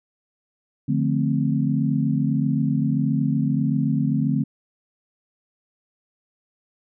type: chord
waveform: sine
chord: D minor seventh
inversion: none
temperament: equal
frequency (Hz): 146.83 / 174.61 / 220 / 261.6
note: D3 / F3 / A3 / C4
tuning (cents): 0 / 0 / 0 / 0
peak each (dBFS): -22 / -28 / -24 / -24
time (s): 0.88-4.44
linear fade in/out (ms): 10
effects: none